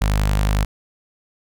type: tone with notch filter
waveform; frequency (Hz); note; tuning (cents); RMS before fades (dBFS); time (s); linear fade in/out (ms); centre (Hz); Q
sawtooth; 51; G#1; -31; -18; 0.01-0.65; 10; 350; 1
effects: none